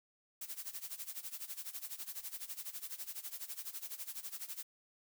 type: noise with tremolo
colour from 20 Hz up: blue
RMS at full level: -42 dBFS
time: 0.41-4.63 s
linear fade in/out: 5 ms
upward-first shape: sine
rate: 12 Hz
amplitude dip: 85%
effects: none